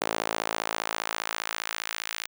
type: tone with high-pass filter sweep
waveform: sawtooth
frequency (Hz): 55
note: A1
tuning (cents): 0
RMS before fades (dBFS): -32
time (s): 0.01-2.27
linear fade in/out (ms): 5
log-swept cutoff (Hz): 510 to 2100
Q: 0.92
effects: none